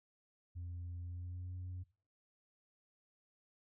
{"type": "tone with pitch glide", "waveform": "sine", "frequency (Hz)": [87.31, 90.7], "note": ["F2", "F#2"], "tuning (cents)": [0, -34], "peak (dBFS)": -40, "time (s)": [0.55, 1.84], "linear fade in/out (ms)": 20, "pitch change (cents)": 66, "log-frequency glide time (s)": [1.02, 1.56], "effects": ["noise-tail reverb RT60 0.4 s tail -20 dB re dry", "tanh soft clip ceiling -40 dBFS"]}